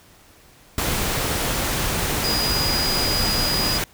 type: tone in noise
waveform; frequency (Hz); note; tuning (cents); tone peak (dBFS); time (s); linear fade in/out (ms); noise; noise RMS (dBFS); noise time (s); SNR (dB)
sine; 4917; D#8; -21; -22; 2.24-3.78; 2; pink; -23; 0.78-3.84; -2
effects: pink hiss -51 dBFS RMS until 3.93 s